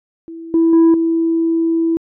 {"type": "tone with level steps", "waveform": "sine", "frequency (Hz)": 329.6, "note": "E4", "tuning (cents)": 0, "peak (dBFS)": [-28, -8, -4, -12], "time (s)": [0.28, 1.97], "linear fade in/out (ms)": 0, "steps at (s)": [0.54, 0.73, 0.94], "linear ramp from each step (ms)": 2, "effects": ["tanh soft clip ceiling -6 dBFS"]}